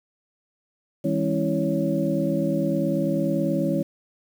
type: tone cluster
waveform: sine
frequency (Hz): 160.7 / 201.1 / 270.1 / 328.6 / 558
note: E3 / G3 / C#4 / E4 / C#5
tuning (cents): -44 / +44 / -45 / -5 / +11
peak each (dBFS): -27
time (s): 1.04-3.83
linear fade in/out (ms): 10
effects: 8-bit